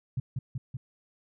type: tone with echo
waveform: sine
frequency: 127.7 Hz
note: C3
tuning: 42 cents flat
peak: -26 dBFS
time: 0.17-0.2 s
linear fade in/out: 5 ms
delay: 190 ms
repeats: 3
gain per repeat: -2 dB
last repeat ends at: 0.77 s
effects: none